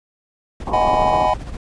brown noise with tremolo, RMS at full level -27 dBFS, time 0.6-1.57 s, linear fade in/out 2 ms, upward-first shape sine, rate 15 Hz, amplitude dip 60%
white low-pass noise, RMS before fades -25 dBFS, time 0.67-1.26 s, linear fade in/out 2 ms, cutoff 1100 Hz, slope 96 dB/octave
triangle chord, G# minor seventh, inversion second, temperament just, 623 / 747.5 / 830.6 / 996.7 Hz, D#5 / F#5 / G#5 / B5, +2 / +17 / 0 / +16 cents, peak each -18 dBFS, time 0.73-1.34 s, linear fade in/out 5 ms
effects resampled to 22050 Hz

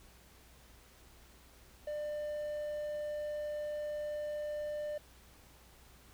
triangle tone, 597 Hz, D5, 28 cents sharp, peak -34 dBFS, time 1.87-4.98 s, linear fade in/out 5 ms, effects added 60 Hz sine -62 dBFS peak until 6.13 s + pink hiss -61 dBFS RMS until 6.13 s

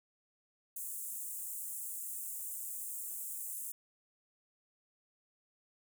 pink high-pass noise, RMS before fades -42 dBFS, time 0.76-3.72 s, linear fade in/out 5 ms, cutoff 7600 Hz, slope 48 dB/octave, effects none

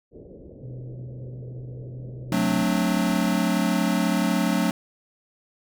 white low-pass noise, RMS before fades -44 dBFS, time 0.11-3.39 s, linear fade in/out 50 ms, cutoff 530 Hz, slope 48 dB/octave
sine tone with pitch glide, 125.6 to 127.28 Hz, B2 to C3, +30 to -47 cents, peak -34 dBFS, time 0.63-2.63 s, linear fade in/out 5 ms, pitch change +23 cents, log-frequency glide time 2.09-2.35 s
square chord, D dominant seventh, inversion first, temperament equal with one note detuned, 183.3 / 220 / 261.6 / 293.7 Hz, F#3 / A3 / C4 / D4, -16 / 0 / 0 / 0 cents, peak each -25 / -26 / -29 / -28 dBFS, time 2.32-4.71 s, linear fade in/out 2 ms
effects none

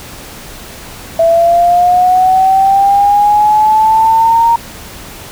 sine linear sweep, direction up, 659.3 to 932.3 Hz, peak -5 dBFS, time 1.19-4.56 s, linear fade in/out 5 ms, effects pink hiss -30 dBFS RMS until 5.31 s

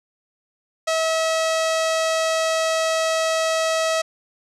sawtooth tone with low-pass filter, 645 Hz, E5, 38 cents flat, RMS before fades -21 dBFS, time 0.87-4.02 s, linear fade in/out 10 ms, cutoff 7300 Hz, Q 1.3, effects none

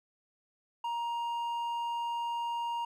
sine tone with hard clipping, 940 Hz, A#5, 14 cents sharp, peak -33 dBFS, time 0.84-2.85 s, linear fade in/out 5 ms, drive 5 dB, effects none

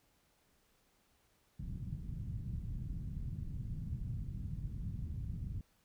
white low-pass noise, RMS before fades -41 dBFS, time 1.59-5.61 s, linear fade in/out 5 ms, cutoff 150 Hz, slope 24 dB/octave, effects pink hiss -73 dBFS RMS until 5.84 s

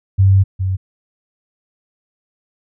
sine tone pair in turn, 96.7 / 94.38 Hz, G2 / F#2, -23 / +35 cents, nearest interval unison, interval 42 cents, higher first, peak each -7 / -15 dBFS, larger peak first, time 0.18-0.44 / 0.59-0.77 s, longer first, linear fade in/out 20 ms, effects none

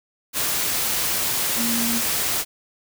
sine tone in noise, 233.1 Hz, A#3, in tune, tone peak -24 dBFS, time 1.56-2.02 s, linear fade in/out 50 ms, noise white, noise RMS -23 dBFS, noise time 0.33-2.45 s, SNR -4 dB, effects none

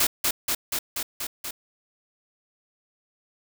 white noise with echo, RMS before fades -21 dBFS, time 0-0.07 s, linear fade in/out 5 ms, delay 240 ms, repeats 6, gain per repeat -2 dB, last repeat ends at 1.51 s, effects none

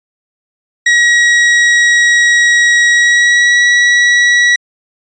40% pulse tone with pitch glide, 1907 to 1931.4 Hz, A#6 to B6, +39 to -39 cents, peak -5 dBFS, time 0.86-4.56 s, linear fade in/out 5 ms, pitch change +22 cents, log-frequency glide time 2.9-3.66 s, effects resampled to 16000 Hz

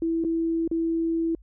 sine tone with dropouts, 329.6 Hz, E4, in tune, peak -22 dBFS, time 0.02-1.35 s, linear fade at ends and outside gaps 2 ms, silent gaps 0.24-0.247 / 0.677-0.713 s, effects added 50 Hz sine -48 dBFS peak until 1.42 s

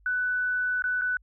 sine tone with dropouts, 1492 Hz, F#6, 14 cents sharp, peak -24 dBFS, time 0.06-1.17 s, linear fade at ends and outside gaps 2 ms, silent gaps 0.822-0.84 / 1.013-1.018 s, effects added 50 Hz sine -56 dBFS peak until 1.22 s

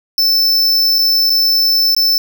square tone with dropouts, 5290 Hz, E8, 5 cents sharp, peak -10 dBFS, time 0.18-2.18 s, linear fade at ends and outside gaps 1 ms, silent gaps 0.985-0.989 / 1.297-1.302 / 1.948-1.965 s, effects none

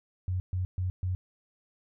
sine tone bursts, 91.8 Hz, F#2, 13 cents flat, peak -27 dBFS, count 4, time 0.28-1.15 s, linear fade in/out 0 ms, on 120 ms, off 130 ms, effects none

